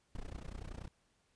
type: noise with amplitude modulation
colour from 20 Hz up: brown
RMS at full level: -41 dBFS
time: 0.15-0.88 s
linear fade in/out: 2 ms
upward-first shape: sine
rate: 30.4 Hz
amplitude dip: 95%
effects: pink hiss -75 dBFS RMS until 1.35 s + resampled to 22050 Hz